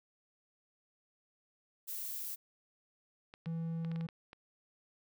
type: noise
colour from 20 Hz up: violet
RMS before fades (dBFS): -41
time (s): 1.87-2.36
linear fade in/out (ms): 20
type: clicks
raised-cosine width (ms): 0.3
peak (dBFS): -34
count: 8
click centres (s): 3.339 / 3.459 / 3.848 / 3.916 / 3.96 / 4.01 / 4.088 / 4.331
type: tone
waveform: triangle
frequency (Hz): 164.81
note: E3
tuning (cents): 0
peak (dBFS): -33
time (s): 3.46-4.07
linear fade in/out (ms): 10
effects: none